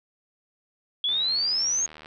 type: exponential sweep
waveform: sine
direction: up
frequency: 3322 to 6645 Hz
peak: -22 dBFS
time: 1.04-1.86 s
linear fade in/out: 2 ms
type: click train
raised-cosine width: 0.3 ms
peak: -27 dBFS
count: 76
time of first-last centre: 1.09-2.059 s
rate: 77.4 Hz
effects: none